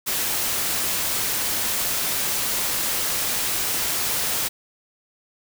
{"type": "noise", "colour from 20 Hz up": "white", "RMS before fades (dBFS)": -24, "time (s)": [0.06, 4.49], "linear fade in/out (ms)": 20, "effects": []}